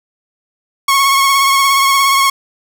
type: tone with vibrato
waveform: sawtooth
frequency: 1098 Hz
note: C#6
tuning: 17 cents flat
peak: -5 dBFS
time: 0.88-2.3 s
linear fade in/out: 5 ms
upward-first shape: triangle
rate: 17 Hz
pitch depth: 36 cents each way
effects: none